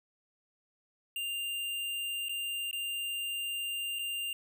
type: tone with dropouts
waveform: square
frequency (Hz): 2794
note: F7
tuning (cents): 0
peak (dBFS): -34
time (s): 1.16-4.33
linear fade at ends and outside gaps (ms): 2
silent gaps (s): 2.285-2.293 / 2.712-2.729 / 3.988-3.992
effects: none